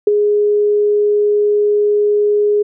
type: tone with ADSR envelope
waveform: sine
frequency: 415.3 Hz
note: G#4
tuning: in tune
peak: -4 dBFS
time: 0.07-2.63 s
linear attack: 4 ms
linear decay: 19 ms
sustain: -6 dB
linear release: 13 ms
effects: none